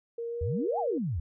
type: tone with pitch glide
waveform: sine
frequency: 466.2 to 473.8 Hz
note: A#4 to A#4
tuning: 0 to +28 cents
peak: -32 dBFS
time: 0.18-0.98 s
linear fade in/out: 5 ms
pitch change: +28 cents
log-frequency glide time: 0.28-0.39 s
type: exponential two-way sweep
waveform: sine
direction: up then down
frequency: 71 to 871 to 71 Hz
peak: -28 dBFS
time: 0.41-1.2 s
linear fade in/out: 5 ms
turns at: 0.79 s
effects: none